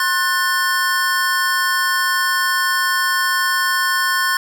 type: chord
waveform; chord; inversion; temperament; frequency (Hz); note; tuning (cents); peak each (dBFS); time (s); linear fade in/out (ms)
square; F# diminished; second; just; 1065.6 / 1480 / 1776; C6 / F#6 / A6; +31 / 0 / +16; -21; 0-4.37; 2
effects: 8-bit